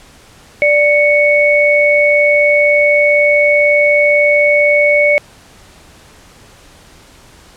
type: tone pair together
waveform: sine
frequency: 587.7 / 2219 Hz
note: D5 / C#7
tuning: +1 / +1 cents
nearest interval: octave + major seventh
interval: 2300 cents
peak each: -10 dBFS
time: 0.62-5.18 s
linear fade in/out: 0 ms
effects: pink hiss -42 dBFS RMS until 7.56 s + low-pass 10000 Hz 12 dB/octave